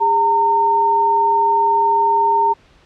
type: tone pair together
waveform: sine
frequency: 407.1 / 914 Hz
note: G#4 / A#5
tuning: -35 / -34 cents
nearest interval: octave + major second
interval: 1401 cents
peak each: -22 / -12 dBFS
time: 0-2.54 s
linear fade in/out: 20 ms
effects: pink hiss -51 dBFS RMS until 2.85 s + low-pass 4000 Hz 12 dB/octave